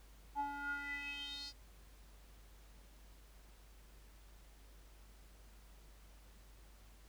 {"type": "tone with band-pass filter sweep", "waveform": "square", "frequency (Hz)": 284.4, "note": "C#4", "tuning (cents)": 45, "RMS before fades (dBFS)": -43, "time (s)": [0.35, 1.53], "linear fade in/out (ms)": 50, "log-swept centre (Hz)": [830, 5000], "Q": 7.6, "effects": ["added 50 Hz sine -58 dBFS peak until 7.08 s", "pink hiss -66 dBFS RMS until 7.08 s"]}